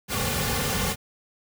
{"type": "noise with comb filter", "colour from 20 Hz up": "pink", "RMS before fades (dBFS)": -26, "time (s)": [0.08, 0.96], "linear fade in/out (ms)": 50, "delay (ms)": 3.1, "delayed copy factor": -0.9, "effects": []}